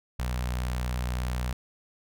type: tone with notch filter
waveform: sawtooth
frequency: 61.74 Hz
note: B1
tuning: in tune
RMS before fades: -30 dBFS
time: 0.19-1.53 s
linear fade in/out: 5 ms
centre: 340 Hz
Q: 0.81
effects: none